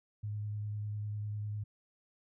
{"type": "tone with vibrato", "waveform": "sine", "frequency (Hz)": 104.8, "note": "G#2", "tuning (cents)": 16, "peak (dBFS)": -35, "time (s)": [0.23, 1.64], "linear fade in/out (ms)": 10, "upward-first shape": "square", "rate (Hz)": 10, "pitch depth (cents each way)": 11, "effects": []}